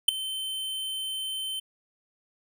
square tone with ADSR envelope, 3086 Hz, G7, 28 cents flat, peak -12 dBFS, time 0.08-1.6 s, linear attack 7 ms, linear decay 6 ms, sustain -19 dB, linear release 9 ms, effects none

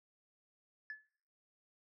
sine tone with exponential decay, 1725 Hz, A6, 35 cents flat, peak -37 dBFS, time 0.9-1.07 s, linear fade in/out 1 ms, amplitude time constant 36 ms, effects noise-tail reverb RT60 0.5 s tail -19 dB re dry + tanh soft clip ceiling -38 dBFS

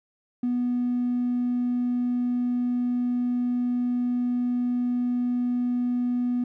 triangle tone, 245.3 Hz, B3, 12 cents flat, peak -19 dBFS, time 0.43-6.44 s, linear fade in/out 5 ms, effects tanh soft clip ceiling -19 dBFS

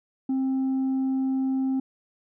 sine tone with tanh clipping, 264.6 Hz, C4, 20 cents sharp, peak -23 dBFS, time 0.29-1.8 s, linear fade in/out 5 ms, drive 2 dB, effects none

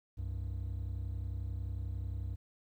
triangle tone pair together, 65.41 / 96.62 Hz, C2 / G2, 0 / -25 cents, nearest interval perfect fifth, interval 675 cents, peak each -36 / -36 dBFS, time 0.17-2.36 s, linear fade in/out 20 ms, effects tanh soft clip ceiling -27 dBFS + 12-bit

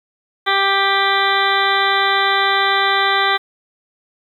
harmonic tone, 393.2 Hz, G4, 5 cents sharp, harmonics 1 / 2 / 3 / 4 / 5 / 6 / 8 / 9 / 10, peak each -24 / -20 / -19 / -21 / -20 / -28 / -27 / -23 / -25 dBFS, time 0.46-3.38 s, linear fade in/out 20 ms, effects 8-bit

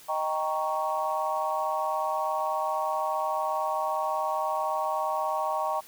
sine chord, Eb dominant seventh, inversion none, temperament equal, 622.3 / 784 / 932.3 / 1108.7 Hz, Eb5 / G5 / Bb5 / Db6, 0 / 0 / 0 / 0 cents, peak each -31 dBFS, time 0.08-5.81 s, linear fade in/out 20 ms, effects tanh soft clip ceiling -15 dBFS + white hiss -51 dBFS RMS until 5.87 s

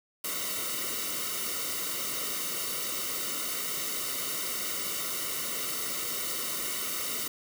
white noise with comb filter, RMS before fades -33 dBFS, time 0.24-7.28 s, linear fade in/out 5 ms, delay 1.2 ms, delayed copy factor -0.85, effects none

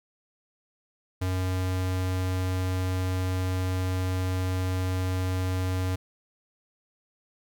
square tone, 92.5 Hz, F#2, in tune, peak -26 dBFS, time 1.21-5.96 s, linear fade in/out 10 ms, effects 11-bit

